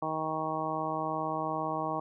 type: harmonic tone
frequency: 157.6 Hz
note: D#3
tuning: 23 cents sharp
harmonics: 1 / 2 / 3 / 4 / 5 / 6 / 7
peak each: -41 / -38 / -41 / -37 / -36 / -38 / -36 dBFS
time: 0.02-2 s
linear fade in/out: 5 ms
effects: none